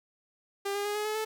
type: tone with pitch steps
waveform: sawtooth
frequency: 399 / 406.2 / 413.5 / 421 / 428.6 / 436.4 Hz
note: G4 / G#4 / G#4 / G#4 / A4 / A4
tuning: +31 / -38 / -8 / +24 / -45 / -14 cents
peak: -26 dBFS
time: 0.65-1.25 s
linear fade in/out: 10 ms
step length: 100 ms
effects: 11-bit